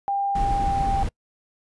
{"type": "tone with pitch glide", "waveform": "sine", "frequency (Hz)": [797, 789.2], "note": ["G5", "G5"], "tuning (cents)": [28, 11], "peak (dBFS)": -21, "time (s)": [0.08, 1.03], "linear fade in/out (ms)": 0, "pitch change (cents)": -17, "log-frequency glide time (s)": [0.57, 0.86]}
{"type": "noise", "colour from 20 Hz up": "brown", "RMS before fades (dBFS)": -26, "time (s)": [0.35, 1.09], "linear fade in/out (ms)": 5}
{"effects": ["noise-tail reverb RT60 0.1 s tail -26 dB re dry", "resampled to 24000 Hz"]}